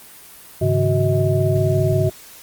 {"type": "tone cluster", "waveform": "sine", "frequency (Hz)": [101.6, 136.4, 156.4, 372.1, 637], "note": ["G#2", "C#3", "D#3", "F#4", "D#5"], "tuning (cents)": [-38, -28, 9, 10, 41], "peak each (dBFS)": [-19, -20, -24, -21, -22], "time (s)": [0.61, 2.1], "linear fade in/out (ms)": 10, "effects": ["white hiss -42 dBFS RMS until 2.42 s", "Opus 32 kbps"]}